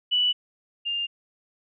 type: tone pair in turn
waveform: sine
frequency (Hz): 2960 / 2805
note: F#7 / F7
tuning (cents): 0 / +7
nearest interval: minor second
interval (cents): 93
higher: first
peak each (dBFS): -19 / -25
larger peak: first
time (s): 0.11-0.33 / 0.85-1.07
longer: neither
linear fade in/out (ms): 20
effects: none